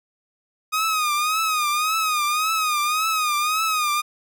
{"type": "tone with vibrato", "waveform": "sawtooth", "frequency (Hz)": 1244.5, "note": "D#6", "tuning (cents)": 0, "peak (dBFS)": -16, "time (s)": [0.72, 4.02], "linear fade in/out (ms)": 20, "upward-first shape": "triangle", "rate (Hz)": 1.8, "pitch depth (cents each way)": 99, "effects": []}